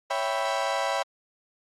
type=chord; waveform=35% pulse; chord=C# half-diminished seventh; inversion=none; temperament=equal; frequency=554.4 / 659.3 / 784 / 987.8 Hz; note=C#5 / E5 / G5 / B5; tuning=0 / 0 / 0 / 0 cents; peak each=-29 dBFS; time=0.1-1.03 s; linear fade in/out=10 ms; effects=low-pass 7000 Hz 12 dB/octave + Opus 48 kbps